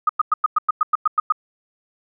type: tone bursts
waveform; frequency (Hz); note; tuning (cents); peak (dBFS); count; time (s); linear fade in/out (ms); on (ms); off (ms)
sine; 1244.5; D#6; 0; -12; 11; 0.07-1.323; 5; 23; 100
effects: none